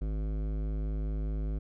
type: tone with hard clipping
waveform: sine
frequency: 52.4 Hz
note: G#1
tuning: 16 cents sharp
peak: -32 dBFS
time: 0.01-1.59 s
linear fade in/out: 10 ms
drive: 15 dB
effects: none